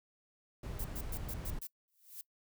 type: noise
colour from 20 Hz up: brown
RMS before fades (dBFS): -41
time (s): 0.63-1.59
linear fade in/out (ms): 5
type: noise bursts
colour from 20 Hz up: violet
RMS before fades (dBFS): -43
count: 6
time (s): 0.79-1.67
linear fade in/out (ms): 5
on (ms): 55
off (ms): 110
type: noise with exponential growth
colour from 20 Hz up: violet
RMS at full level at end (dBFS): -43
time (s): 1.88-2.21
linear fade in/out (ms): 0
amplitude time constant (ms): 70
effects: noise-tail reverb RT60 0.1 s tail -21 dB re dry